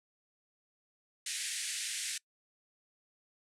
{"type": "band-pass noise", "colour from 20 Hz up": "white", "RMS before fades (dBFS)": -38, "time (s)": [1.26, 2.18], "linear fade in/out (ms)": 5, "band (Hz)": [1700, 10000], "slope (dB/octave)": 48, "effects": ["noise-tail reverb RT60 0.1 s tail -24 dB re dry"]}